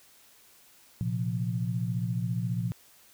sine chord, Bb suspended second, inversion none, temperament just, 116.54 / 131.11 / 174.81 Hz, Bb2 / C3 / F3, 0 / +4 / +2 cents, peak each -30 / -34 / -32 dBFS, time 1.01-2.72 s, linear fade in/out 0 ms, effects white hiss -58 dBFS RMS until 3.13 s

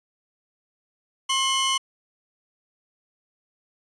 sawtooth tone pair together, 1068 / 2990 Hz, C6 / F#7, +35 / +17 cents, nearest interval octave + tritone, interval 1782 cents, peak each -20 dBFS, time 1.29-1.78 s, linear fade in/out 10 ms, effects resampled to 22050 Hz

